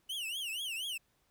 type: tone with vibrato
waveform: 45% pulse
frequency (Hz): 2931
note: F#7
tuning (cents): -17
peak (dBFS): -36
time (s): 0.09-0.98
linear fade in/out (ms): 10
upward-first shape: triangle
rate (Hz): 4.2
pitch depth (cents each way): 250
effects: pink hiss -74 dBFS RMS until 1.3 s